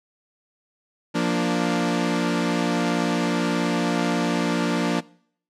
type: chord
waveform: sawtooth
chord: Bb major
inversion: second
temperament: equal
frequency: 174.61 / 233.1 / 293.7 Hz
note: F3 / Bb3 / D4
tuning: 0 / 0 / 0 cents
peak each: -21 dBFS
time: 1.14-5.01 s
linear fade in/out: 20 ms
effects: noise-tail reverb RT60 0.6 s tail -22 dB re dry + low-pass 7000 Hz 12 dB/octave